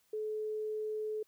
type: tone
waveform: sine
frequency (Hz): 430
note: A4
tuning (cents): -40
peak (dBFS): -34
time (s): 0.13-1.23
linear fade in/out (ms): 5
effects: white hiss -72 dBFS RMS until 1.27 s